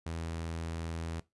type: tone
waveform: sawtooth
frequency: 82.41 Hz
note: E2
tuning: in tune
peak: -32 dBFS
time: 0.06-1.2 s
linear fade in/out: 5 ms
effects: noise-tail reverb RT60 0.2 s tail -19 dB re dry + resampled to 24000 Hz